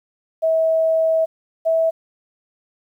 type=tone pair in turn; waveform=sine; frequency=646 / 651.6 Hz; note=E5 / E5; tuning=-35 / -20 cents; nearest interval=unison; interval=15 cents; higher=second; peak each=-14 dBFS; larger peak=neither; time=0.42-1.26 / 1.65-1.91 s; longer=first; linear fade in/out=20 ms; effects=9-bit